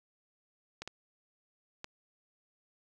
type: clicks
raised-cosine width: 0.2 ms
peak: -23 dBFS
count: 3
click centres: 0.82 / 0.876 / 1.844 s
effects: none